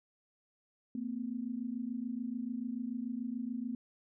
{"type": "tone pair together", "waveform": "sine", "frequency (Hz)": [227.9, 254.8], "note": ["A#3", "C4"], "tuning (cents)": [-39, -46], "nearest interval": "major second", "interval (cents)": 193, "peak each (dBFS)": [-38, -38], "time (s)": [0.95, 3.75], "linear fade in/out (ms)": 2, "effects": []}